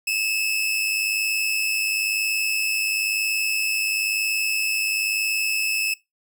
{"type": "tone pair together", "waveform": "sawtooth", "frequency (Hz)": [2591, 2692], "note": ["E7", "E7"], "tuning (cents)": [-30, 36], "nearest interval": "minor second", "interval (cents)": 66, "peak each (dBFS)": [-19, -25], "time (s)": [0.07, 5.94], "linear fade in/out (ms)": 5, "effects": ["noise-tail reverb RT60 0.2 s tail -21 dB re dry"]}